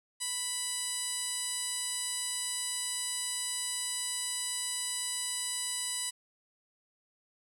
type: tone with band-pass filter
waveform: 15% pulse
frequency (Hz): 987.8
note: B5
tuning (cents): 0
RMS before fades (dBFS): -35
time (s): 0.2-6.11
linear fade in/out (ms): 20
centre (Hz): 7700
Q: 3.3
effects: none